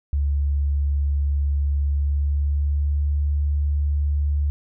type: tone with pitch glide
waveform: sine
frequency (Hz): 71.2 to 72.65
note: C#2 to D2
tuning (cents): +47 to -18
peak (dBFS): -18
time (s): 0.13-4.5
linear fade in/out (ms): 0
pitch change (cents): +35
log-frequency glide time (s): 1.82-3.11
effects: none